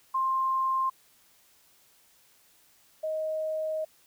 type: tone pair in turn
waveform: sine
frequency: 1055 / 627.3 Hz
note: C6 / D#5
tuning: +14 / +14 cents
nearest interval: major sixth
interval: 900 cents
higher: first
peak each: -24 / -28 dBFS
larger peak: first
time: 0.14-0.9 / 3.03-3.85 s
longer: second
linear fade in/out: 10 ms
effects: white hiss -62 dBFS RMS until 4.06 s